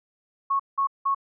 sine tone bursts, 1100 Hz, C#6, 14 cents flat, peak -20 dBFS, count 3, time 0.5-1.148 s, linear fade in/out 10 ms, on 96 ms, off 180 ms, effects none

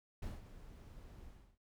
brown noise with ADSR envelope, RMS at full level -42 dBFS, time 0.22-1.58 s, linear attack 6 ms, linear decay 180 ms, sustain -12 dB, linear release 330 ms, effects none

